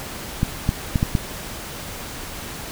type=clicks; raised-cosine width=5 ms; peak=-5 dBFS; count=5; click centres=0.431 / 0.691 / 0.958 / 1.029 / 1.152 s; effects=pink hiss -33 dBFS RMS until 2.71 s